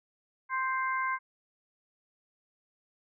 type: harmonic tone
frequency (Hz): 523.3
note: C5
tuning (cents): 0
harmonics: 2 / 3 / 4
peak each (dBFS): -30 / -34 / -36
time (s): 0.49-1.19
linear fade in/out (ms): 50
effects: none